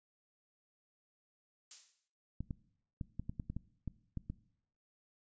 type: noise with exponential decay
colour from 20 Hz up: violet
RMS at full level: -39 dBFS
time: 1.71-2.08 s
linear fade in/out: 1 ms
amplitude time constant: 79 ms
type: clicks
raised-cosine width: 5 ms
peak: -27 dBFS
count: 11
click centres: 2.406 / 2.508 / 3.012 / 3.196 / 3.295 / 3.398 / 3.5 / 3.566 / 3.877 / 4.173 / 4.3 s
effects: noise-tail reverb RT60 0.7 s tail -20 dB re dry + resampled to 16000 Hz